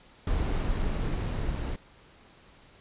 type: noise with level ramp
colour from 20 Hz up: brown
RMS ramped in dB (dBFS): -27 to -31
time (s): 0.27-1.76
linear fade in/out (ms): 2
effects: pink hiss -56 dBFS RMS until 2.8 s + resampled to 8000 Hz